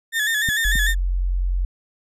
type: tone with vibrato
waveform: 35% pulse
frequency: 1760 Hz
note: A6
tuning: in tune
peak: -17 dBFS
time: 0.12-0.95 s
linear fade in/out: 50 ms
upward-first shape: square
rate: 6.7 Hz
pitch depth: 55 cents each way
type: clicks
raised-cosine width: 5 ms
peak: -15 dBFS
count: 2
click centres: 0.488 / 0.756 s
type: tone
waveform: sine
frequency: 45 Hz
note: F#1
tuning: 47 cents flat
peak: -18 dBFS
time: 0.65-1.65 s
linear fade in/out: 0 ms
effects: resampled to 32000 Hz